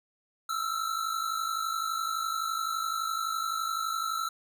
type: tone pair together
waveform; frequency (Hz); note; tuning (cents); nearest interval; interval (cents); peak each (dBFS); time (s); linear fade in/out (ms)
square; 1302 / 1353.8; E6 / E6; -22 / +46; minor second; 68; -33 / -33; 0.49-4.29; 5
effects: none